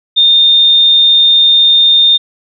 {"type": "tone", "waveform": "sine", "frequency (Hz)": 3638, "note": "A#7", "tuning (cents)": -43, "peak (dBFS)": -4, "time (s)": [0.16, 2.18], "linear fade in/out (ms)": 20, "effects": []}